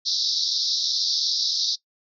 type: band-pass noise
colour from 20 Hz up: white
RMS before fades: -24 dBFS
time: 0.05-1.76 s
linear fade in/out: 20 ms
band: 3700 to 5600 Hz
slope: 96 dB/octave
effects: noise-tail reverb RT60 0.1 s tail -20 dB re dry